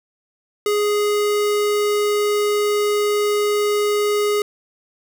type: tone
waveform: square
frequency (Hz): 415.3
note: G#4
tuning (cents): 0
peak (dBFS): -17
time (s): 0.66-4.42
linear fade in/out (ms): 2
effects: none